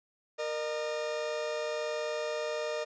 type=tone pair together; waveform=40% pulse; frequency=466.2 / 607.9 Hz; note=A#4 / D#5; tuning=0 / -40 cents; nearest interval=perfect fourth; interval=460 cents; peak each=-35 / -33 dBFS; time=0.38-2.85 s; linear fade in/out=20 ms; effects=resampled to 16000 Hz + 11-bit